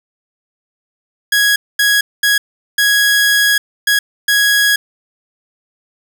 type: tone bursts at uneven times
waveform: sawtooth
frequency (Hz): 1661.2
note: G#6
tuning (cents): 0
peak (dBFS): -6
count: 6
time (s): 1.32-1.56 / 1.79-2.01 / 2.23-2.38 / 2.78-3.58 / 3.87-3.99 / 4.28-4.76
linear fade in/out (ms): 5
effects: 8-bit